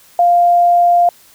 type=tone; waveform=sine; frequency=698.5 Hz; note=F5; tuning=in tune; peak=-7 dBFS; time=0.19-1.09 s; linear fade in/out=2 ms; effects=white hiss -46 dBFS RMS until 1.34 s